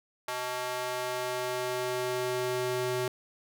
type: tone with high-pass filter sweep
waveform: square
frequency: 125.5 Hz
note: B2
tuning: 28 cents sharp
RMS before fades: -32 dBFS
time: 0.28-3.08 s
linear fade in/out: 2 ms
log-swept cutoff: 780 to 280 Hz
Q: 1.3
effects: none